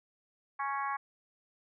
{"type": "harmonic tone", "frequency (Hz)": 277.2, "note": "C#4", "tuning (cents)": 0, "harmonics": [3, 4, 5, 6, 7, 8], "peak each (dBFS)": [-37, -34, -46, -41, -46, -47], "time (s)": [0.59, 0.97], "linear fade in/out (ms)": 10, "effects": []}